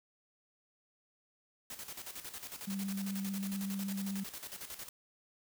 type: noise with tremolo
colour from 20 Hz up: white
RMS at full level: -44 dBFS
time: 1.7-4.89 s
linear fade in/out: 2 ms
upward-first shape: square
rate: 11 Hz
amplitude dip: 65%
type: tone with vibrato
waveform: sine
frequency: 196 Hz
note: G3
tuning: in tune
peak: -35 dBFS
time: 2.67-4.24 s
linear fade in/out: 10 ms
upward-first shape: sine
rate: 16 Hz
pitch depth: 19 cents each way
effects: none